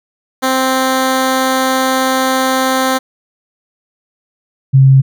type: tone pair in turn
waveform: 10% pulse / sine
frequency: 261.6 / 134.32 Hz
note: C4 / C3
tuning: 0 / +46 cents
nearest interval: octave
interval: 1154 cents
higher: first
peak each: -3 dBFS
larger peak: neither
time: 0.42-2.99 / 4.73-5.02 s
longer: first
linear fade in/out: 20 ms
effects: none